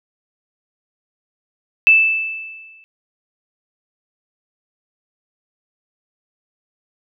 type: tone with exponential decay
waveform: sine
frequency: 2637 Hz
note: E7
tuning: in tune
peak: -5 dBFS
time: 1.87-2.84 s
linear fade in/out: 0 ms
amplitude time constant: 210 ms
effects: none